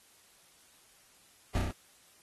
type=noise with echo; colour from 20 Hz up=brown; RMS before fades=-28 dBFS; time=1.55-1.58 s; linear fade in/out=0 ms; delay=32 ms; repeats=4; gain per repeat=-2 dB; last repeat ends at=1.708 s; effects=white hiss -62 dBFS RMS until 2.22 s + AAC 32 kbps